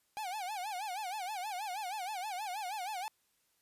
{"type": "tone with vibrato", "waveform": "45% pulse", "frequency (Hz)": 790, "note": "G5", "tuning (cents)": 13, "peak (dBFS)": -37, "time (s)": [0.17, 3.08], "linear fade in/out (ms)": 0, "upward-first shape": "sine", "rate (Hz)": 6.3, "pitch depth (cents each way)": 180, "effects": ["white hiss -75 dBFS RMS until 3.61 s", "resampled to 32000 Hz"]}